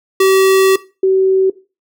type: tone pair in turn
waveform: square / sine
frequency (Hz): 383.2 / 380.8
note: G4 / F#4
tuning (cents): -39 / +50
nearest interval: unison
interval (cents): 11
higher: first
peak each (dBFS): -8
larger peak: neither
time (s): 0.2-0.76 / 1.03-1.5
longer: first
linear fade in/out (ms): 5
effects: noise-tail reverb RT60 0.3 s tail -18 dB re dry